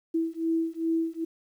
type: beating tone pair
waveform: sine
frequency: 326.4 / 328.9 Hz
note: E4 / E4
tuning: -17 / -4 cents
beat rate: 2.5 Hz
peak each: -28 dBFS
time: 0.14-1.25 s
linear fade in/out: 10 ms
effects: 10-bit